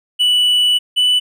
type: tone pair in turn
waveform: triangle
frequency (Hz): 2960 / 2979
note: F#7 / F#7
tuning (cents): 0 / +11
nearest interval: unison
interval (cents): 11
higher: second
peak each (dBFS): -9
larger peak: neither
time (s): 0.19-0.79 / 0.96-1.2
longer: first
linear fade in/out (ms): 20
effects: none